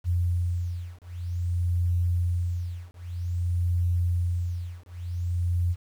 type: beating tone pair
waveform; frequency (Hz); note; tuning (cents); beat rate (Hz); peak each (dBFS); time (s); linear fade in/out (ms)
sine; 87.31 / 87.83; F2 / F2; 0 / +10; 0.52; -27; 0.04-5.76; 50
effects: 9-bit